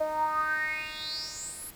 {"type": "tone with band-pass filter sweep", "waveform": "10% pulse", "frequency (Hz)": 308.9, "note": "D#4", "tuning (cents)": -12, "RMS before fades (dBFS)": -32, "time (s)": [0, 1.71], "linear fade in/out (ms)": 10, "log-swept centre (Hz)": [630, 12000], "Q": 8.1, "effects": ["pink hiss -52 dBFS RMS until 1.75 s"]}